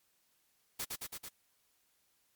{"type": "noise with echo", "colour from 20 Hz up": "white", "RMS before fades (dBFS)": -38, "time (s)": [0.79, 0.85], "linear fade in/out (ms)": 10, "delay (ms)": 110, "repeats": 4, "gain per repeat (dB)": -2, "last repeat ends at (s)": 1.29, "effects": ["white hiss -74 dBFS RMS until 2.35 s", "MP3 96 kbps"]}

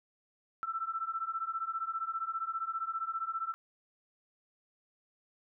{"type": "beating tone pair", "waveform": "sine", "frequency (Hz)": [1323, 1338], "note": ["E6", "E6"], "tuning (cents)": [6, 25], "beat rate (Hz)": 15, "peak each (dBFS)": [-37, -36], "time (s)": [0.63, 3.54], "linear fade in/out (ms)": 0, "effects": []}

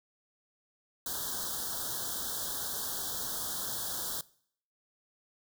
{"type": "band-stop noise", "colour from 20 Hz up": "white", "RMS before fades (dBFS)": -36, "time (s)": [1.06, 4.21], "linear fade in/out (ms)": 2, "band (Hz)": [1700, 3200], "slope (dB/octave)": 96, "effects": ["noise-tail reverb RT60 0.6 s tail -21 dB re dry"]}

